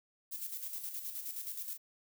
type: noise with tremolo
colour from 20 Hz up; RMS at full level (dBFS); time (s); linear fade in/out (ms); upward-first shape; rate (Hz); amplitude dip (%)
violet; -40; 0.31-1.78; 20; square; 9.5; 50
effects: none

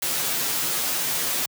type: noise with comb filter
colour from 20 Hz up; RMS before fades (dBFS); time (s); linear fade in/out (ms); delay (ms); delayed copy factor
white; -25; 0.02-1.46; 5; 9.9; -0.65
effects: high-pass 100 Hz 12 dB/octave

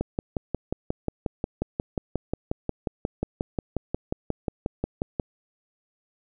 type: click train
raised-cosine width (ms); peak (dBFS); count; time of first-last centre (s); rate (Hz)
2; -12; 30; 0.01-5.198; 5.59
effects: none

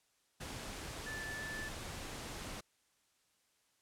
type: tone in noise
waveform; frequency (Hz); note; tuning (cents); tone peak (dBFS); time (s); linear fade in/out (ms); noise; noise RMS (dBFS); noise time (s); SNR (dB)
sine; 1750; A6; -10; -42; 1.06-1.69; 10; pink; -45; 0.4-2.61; 0
effects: white hiss -75 dBFS RMS until 3.81 s + low-pass 10000 Hz 12 dB/octave

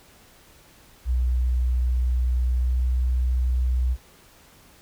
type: tone with pitch glide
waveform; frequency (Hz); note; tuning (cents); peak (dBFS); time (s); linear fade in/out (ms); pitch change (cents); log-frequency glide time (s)
sine; 61.9 to 62.55; B1 to B1; +5 to +23; -19; 1.05-3.97; 50; +18; 2.59-2.71
effects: pink hiss -53 dBFS RMS until 4.81 s

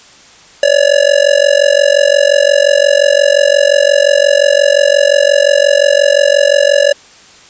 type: tone with amplitude modulation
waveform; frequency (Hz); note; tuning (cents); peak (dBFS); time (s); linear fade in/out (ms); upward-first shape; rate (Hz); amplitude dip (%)
square; 570; C#5; +48; -3; 0.63-6.93; 2; sine; 45.7; 95
effects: white hiss -40 dBFS RMS until 7.49 s + resampled to 16000 Hz

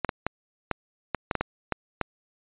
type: clicks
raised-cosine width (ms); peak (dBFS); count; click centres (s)
0.5; -10; 10; 0.047 / 0.092 / 0.266 / 0.713 / 1.147 / 1.312 / 1.353 / 1.41 / 1.723 / 2.013
effects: resampled to 8000 Hz

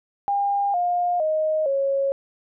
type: tone with pitch steps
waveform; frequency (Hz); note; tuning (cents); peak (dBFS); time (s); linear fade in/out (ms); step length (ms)
sine; 804 / 708.1 / 623.6 / 549.1; G5 / F5 / D#5 / C#5; +44 / +24 / +4 / -17; -19; 0.28-2.12; 0; 460
effects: none

